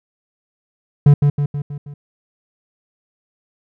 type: tone with echo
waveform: triangle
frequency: 144.3 Hz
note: D3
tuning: 30 cents flat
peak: -3 dBFS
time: 1.06-1.14 s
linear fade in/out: 5 ms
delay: 160 ms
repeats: 5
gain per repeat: -5 dB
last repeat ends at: 1.94 s
effects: none